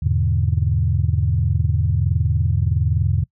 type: chord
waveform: sine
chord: E dominant seventh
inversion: none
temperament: equal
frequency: 82.41 / 103.83 / 123.47 / 146.83 Hz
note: E2 / G#2 / B2 / D3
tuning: 0 / 0 / 0 / 0 cents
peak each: -19 / -20 / -23 / -23 dBFS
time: 0.02-3.24 s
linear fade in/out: 10 ms
effects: noise-tail reverb RT60 0.1 s tail -24 dB re dry + tanh soft clip ceiling -5 dBFS